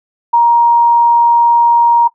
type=tone; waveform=sine; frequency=941 Hz; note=A#5; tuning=16 cents sharp; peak=-5 dBFS; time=0.33-2.08 s; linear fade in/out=10 ms; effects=noise-tail reverb RT60 0.1 s tail -20 dB re dry